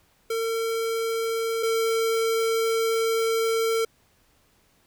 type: tone pair in turn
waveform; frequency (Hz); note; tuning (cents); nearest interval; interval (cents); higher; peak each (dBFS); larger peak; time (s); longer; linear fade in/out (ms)
square; 453.7 / 451.9; A#4 / A4; -47 / +46; unison; 7; first; -25 / -22; second; 0.3-1.63 / 1.63-3.85; second; 5
effects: pink hiss -63 dBFS RMS until 4.86 s